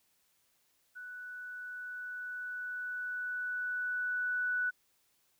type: tone with level ramp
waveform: sine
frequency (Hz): 1483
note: F#6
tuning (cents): +4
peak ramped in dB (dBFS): -43 to -29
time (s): 0.95-4.71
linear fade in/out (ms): 20
effects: white hiss -73 dBFS RMS until 5.39 s